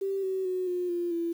sine tone with pitch steps, 390.3 / 379.2 / 368.4 / 357.9 / 347.7 / 337.8 Hz, G4 / F#4 / F#4 / F4 / F4 / E4, -8 / +43 / -7 / +42 / -8 / +42 cents, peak -27 dBFS, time 0.01-1.33 s, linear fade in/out 10 ms, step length 220 ms, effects 9-bit

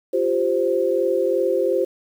sine chord, F suspended second, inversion none, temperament equal, 349.2 / 392 / 523.3 Hz, F4 / G4 / C5, 0 / 0 / 0 cents, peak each -23 / -22 / -20 dBFS, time 0.13-1.85 s, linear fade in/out 10 ms, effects 8-bit

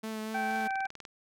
sawtooth tone with vibrato, 218.6 Hz, A3, 11 cents flat, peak -31 dBFS, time 0.03-0.68 s, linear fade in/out 10 ms, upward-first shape triangle, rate 4.2 Hz, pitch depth 19 cents each way
harmonic tone, 776 Hz, G5, 18 cents flat, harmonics 1 / 2 / 3, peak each -31 / -35 / -42 dBFS, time 0.34-0.87 s, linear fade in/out 10 ms
click train, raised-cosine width 0.2 ms, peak -27 dBFS, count 12, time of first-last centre 0.51-1.052 s, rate 20.3 Hz
effects none

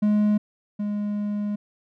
triangle tone pair in turn, 209.6 / 207 Hz, G#3 / G#3, +16 / -5 cents, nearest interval unison, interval 21 cents, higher first, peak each -15 / -22 dBFS, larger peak first, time 0.02-0.38 / 0.79-1.56 s, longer second, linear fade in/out 10 ms, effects none

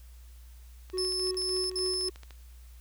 click train, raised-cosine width 0.2 ms, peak -31 dBFS, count 20, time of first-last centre 0.9-2.307 s, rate 13.5 Hz
triangle tone with tremolo, 370 Hz, F#4, in tune, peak -28 dBFS, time 0.93-2.1 s, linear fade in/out 10 ms, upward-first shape sine, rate 3.5 Hz, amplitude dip 55%
35% pulse tone bursts, 5250 Hz, E8, 8 cents flat, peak -27 dBFS, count 3, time 0.98-2.086 s, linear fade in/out 2 ms, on 330 ms, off 58 ms
effects added 60 Hz sine -47 dBFS peak until 2.8 s + white hiss -62 dBFS RMS until 2.8 s

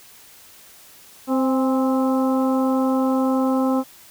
harmonic tone with a mistuned harmonic, 261.6 Hz, C4, in tune, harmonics 1 / 2 / 3 / 4 / 5, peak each -18 / -24 / -28 / -30 / -32 dBFS, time 1.27-3.84 s, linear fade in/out 50 ms, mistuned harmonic 3, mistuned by +43 cents, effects white hiss -47 dBFS RMS until 4.1 s

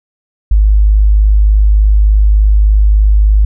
sine tone, 51.7 Hz, G#1, 7 cents flat, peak -4 dBFS, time 0.51-3.45 s, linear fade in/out 5 ms, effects none

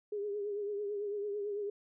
sine tone with vibrato, 410 Hz, G#4, 22 cents flat, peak -34 dBFS, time 0.12-1.7 s, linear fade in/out 5 ms, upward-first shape triangle, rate 9 Hz, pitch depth 59 cents each way, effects none

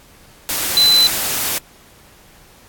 sine tone in noise, 4026 Hz, B7, 33 cents sharp, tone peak -9 dBFS, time 0.77-1.07 s, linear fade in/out 0 ms, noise white, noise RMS -20 dBFS, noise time 0.49-1.58 s, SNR +8 dB, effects pink hiss -47 dBFS RMS until 2.68 s + AAC 64 kbps

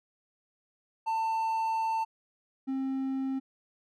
triangle tone pair in turn, 894 / 266.5 Hz, A5 / C4, +27 / +32 cents, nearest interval octave + major sixth, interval 2095 cents, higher first, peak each -25 / -27 dBFS, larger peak first, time 1.06-2.05 / 2.67-3.4 s, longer first, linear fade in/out 20 ms, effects none

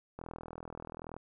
click train, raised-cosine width 1 ms, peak -29 dBFS, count 41, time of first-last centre 0.19-1.166 s, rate 41 Hz, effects none

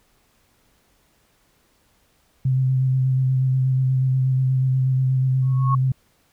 sine tone with vibrato, 130.6 Hz, C3, 3 cents flat, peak -16 dBFS, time 2.45-5.92 s, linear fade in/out 5 ms, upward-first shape square, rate 8.3 Hz, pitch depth 15 cents each way
sine tone with exponential growth, 1100 Hz, C#6, 14 cents flat, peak -17 dBFS, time 5.42-5.75 s, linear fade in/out 5 ms, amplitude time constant 71 ms
effects pink hiss -62 dBFS RMS until 6.32 s

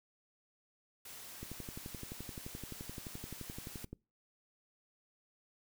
white noise, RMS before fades -50 dBFS, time 1.05-3.85 s, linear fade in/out 5 ms
click train, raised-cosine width 3 ms, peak -31 dBFS, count 30, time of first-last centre 1.43-3.93 s, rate 11.6 Hz
effects noise-tail reverb RT60 0.3 s tail -24 dB re dry

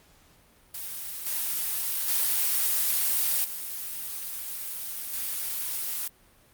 blue noise with level steps, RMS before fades -36 / -29 / -25 / -35 / -31 dBFS, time 0.74-6.08 s, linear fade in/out 5 ms, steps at 1.26 / 2.08 / 3.44 / 5.13 s, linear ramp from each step 5 ms, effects pink hiss -59 dBFS RMS until 6.53 s + Opus 48 kbps

